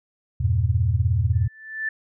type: chord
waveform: sine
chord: E diminished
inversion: none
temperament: just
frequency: 82.41 / 98.89 / 118.67 Hz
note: E2 / G2 / Bb2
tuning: 0 / +16 / +31 cents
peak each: -22 dBFS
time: 0.4-1.48 s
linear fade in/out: 10 ms
type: tone with exponential growth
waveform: sine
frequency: 1760 Hz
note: A6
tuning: in tune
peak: -21 dBFS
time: 1.33-1.89 s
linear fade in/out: 5 ms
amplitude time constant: 120 ms
effects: none